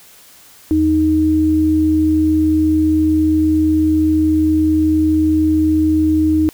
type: tone pair together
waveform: sine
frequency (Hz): 82.41 / 311.1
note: E2 / D#4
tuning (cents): 0 / 0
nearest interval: octave + major seventh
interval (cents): 2300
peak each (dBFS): -20 / -11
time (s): 0.71-6.49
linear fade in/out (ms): 0
effects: white hiss -44 dBFS RMS until 6.53 s